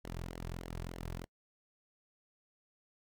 sawtooth tone with flanger, 42.88 Hz, F1, 31 cents flat, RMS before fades -43 dBFS, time 0.04-1.25 s, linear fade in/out 10 ms, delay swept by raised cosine 0.77 to 4.07 ms, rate 3.3 Hz, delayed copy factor -0.65, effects noise-tail reverb RT60 0.1 s tail -25 dB re dry

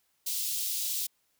white high-pass noise, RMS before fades -32 dBFS, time 0.26-1.07 s, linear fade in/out 10 ms, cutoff 3300 Hz, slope 24 dB/octave, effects white hiss -73 dBFS RMS until 1.39 s

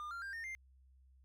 triangle tone with pitch steps, 1206 / 1385.3 / 1591.3 / 1828 / 2100 Hz, D6 / F6 / G6 / A#6 / C7, +46 / -14 / +26 / -34 / +6 cents, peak -40 dBFS, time 0-0.55 s, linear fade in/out 0 ms, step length 110 ms, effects added 65 Hz sine -62 dBFS peak until 1.24 s

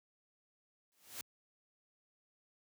white noise with exponential growth, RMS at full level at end -41 dBFS, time 0.92-1.21 s, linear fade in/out 0 ms, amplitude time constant 62 ms, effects high-pass 80 Hz 12 dB/octave

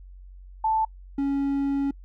sine / triangle tone pair in turn, 880 / 278.1 Hz, A5 / C#4, 0 / +6 cents, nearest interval octave + minor sixth, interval 1994 cents, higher first, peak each -20 dBFS, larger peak neither, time 0.64-0.85 / 1.18-1.91 s, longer second, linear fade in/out 5 ms, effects noise-tail reverb RT60 0.1 s tail -26 dB re dry + added 46 Hz sine -42 dBFS peak until 2.04 s

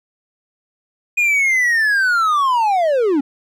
triangle linear sweep, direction down, 2469 to 261.6 Hz, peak -11 dBFS, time 1.17-3.21 s, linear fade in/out 10 ms, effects none

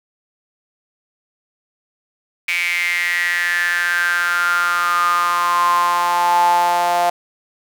sawtooth tone with high-pass filter sweep, 174.61 Hz, F3, in tune, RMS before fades -17 dBFS, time 2.48-7.1 s, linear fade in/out 5 ms, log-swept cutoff 2300 to 740 Hz, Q 10, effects none

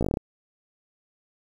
slowing click train, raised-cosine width 2 ms, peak -12 dBFS, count 8, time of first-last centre 0.01-0.171 s, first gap 16 ms, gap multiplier 1.12, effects 8-bit

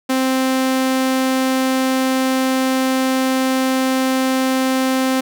sawtooth tone, 261.6 Hz, C4, in tune, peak -11 dBFS, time 0.09-5.21 s, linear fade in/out 10 ms, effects none

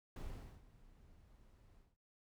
brown noise with ADSR envelope, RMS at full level -45 dBFS, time 0.16-1.97 s, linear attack 3 ms, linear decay 450 ms, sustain -19 dB, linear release 200 ms, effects noise-tail reverb RT60 0.1 s tail -18 dB re dry

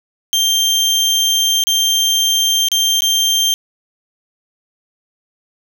30% pulse tone with dropouts, 3165 Hz, G7, 16 cents sharp, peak -9 dBFS, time 0.33-3.54 s, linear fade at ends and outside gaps 0 ms, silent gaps 1.638-1.67 / 2.685-2.717 / 3.007-3.02 s, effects none

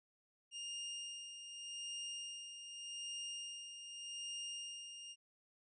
sawtooth tone with tremolo, 2821 Hz, F7, 17 cents sharp, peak -39 dBFS, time 0.51-5.16 s, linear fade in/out 50 ms, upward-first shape sine, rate 0.84 Hz, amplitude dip 55%, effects resampled to 22050 Hz

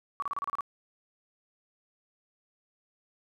sine tone bursts, 1135 Hz, C#6, 41 cents sharp, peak -29 dBFS, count 8, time 0.2-0.608 s, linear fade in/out 0 ms, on 23 ms, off 32 ms, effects none

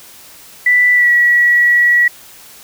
sine tone with pitch glide, 1975.5 to 1930.4 Hz, B6 to B6, 0 to -40 cents, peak -7 dBFS, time 0.66-2.08 s, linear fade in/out 5 ms, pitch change -40 cents, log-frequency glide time 0.94-1.1 s, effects white hiss -39 dBFS RMS until 2.63 s

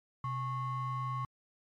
triangle ring-modulated tone, 485 Hz, B4, 31 cents flat, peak -28 dBFS, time 0.24-1.25 s, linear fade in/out 2 ms, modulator 613 Hz, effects MP3 64 kbps

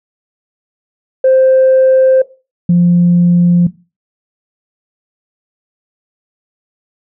sine tone pair in turn, 523.3 / 174.63 Hz, C5 / F3, 0 / 0 cents, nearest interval octave + perfect fifth, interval 1900 cents, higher first, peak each -4 dBFS, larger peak neither, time 1.24-2.22 / 2.69-3.67 s, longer neither, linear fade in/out 5 ms, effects noise-tail reverb RT60 0.3 s tail -18 dB re dry + tanh soft clip ceiling -2 dBFS

